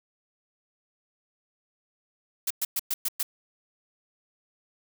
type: noise bursts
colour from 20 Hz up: blue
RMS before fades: -27 dBFS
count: 6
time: 2.47-3.23 s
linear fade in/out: 5 ms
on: 35 ms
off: 110 ms
effects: none